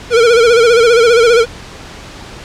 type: tone with vibrato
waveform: square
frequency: 467.2 Hz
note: A#4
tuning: 4 cents sharp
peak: -6 dBFS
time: 0.1-1.46 s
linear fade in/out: 50 ms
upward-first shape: sine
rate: 15 Hz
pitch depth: 80 cents each way
effects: pink hiss -31 dBFS RMS until 2.44 s + low-pass 6000 Hz 12 dB/octave